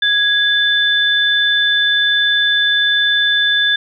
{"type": "tone pair together", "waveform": "sine", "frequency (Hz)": [1661.2, 3520], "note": ["G#6", "A7"], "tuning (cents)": [0, 0], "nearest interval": "octave + minor second", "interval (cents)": 1300, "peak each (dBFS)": -14, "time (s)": [0.02, 3.76], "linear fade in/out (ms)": 5, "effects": []}